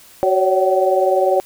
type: tone cluster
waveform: sine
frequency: 374.2 / 550 / 570 / 759 Hz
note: F#4 / C#5 / C#5 / F#5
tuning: +20 / -14 / +48 / +44 cents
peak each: -18 dBFS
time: 0.23-1.4 s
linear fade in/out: 0 ms
effects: white hiss -45 dBFS RMS until 1.45 s